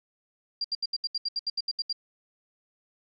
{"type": "tone bursts", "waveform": "sine", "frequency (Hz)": 4764, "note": "D8", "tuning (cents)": 24, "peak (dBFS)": -26, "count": 13, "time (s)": [0.61, 1.928], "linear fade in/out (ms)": 5, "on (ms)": 34, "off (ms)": 73, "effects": []}